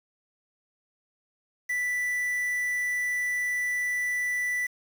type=tone with quantisation; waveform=triangle; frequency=1975.5 Hz; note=B6; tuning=in tune; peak=-24 dBFS; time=1.69-4.67 s; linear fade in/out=10 ms; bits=7; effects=none